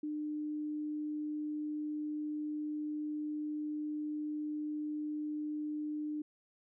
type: tone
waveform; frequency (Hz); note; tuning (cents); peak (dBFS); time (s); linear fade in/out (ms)
sine; 301.2; D4; +44; -35; 0.03-6.22; 5
effects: none